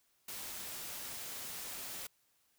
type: noise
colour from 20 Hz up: white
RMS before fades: -44 dBFS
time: 0.28-2.07 s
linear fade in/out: 5 ms
effects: white hiss -74 dBFS RMS until 2.58 s